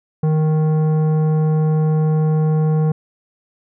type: tone with tanh clipping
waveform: sine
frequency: 155.56 Hz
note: D#3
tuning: in tune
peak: -15 dBFS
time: 0.23-2.92 s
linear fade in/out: 5 ms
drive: 12 dB
effects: none